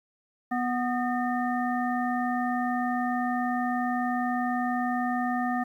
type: harmonic tone with a mistuned harmonic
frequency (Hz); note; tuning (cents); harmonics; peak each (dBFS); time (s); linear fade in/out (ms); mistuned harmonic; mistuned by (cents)
246.1; B3; -6; 1 / 3 / 5 / 7; -28 / -29 / -35 / -35; 0.51-5.64; 10; 7; +92
effects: 10-bit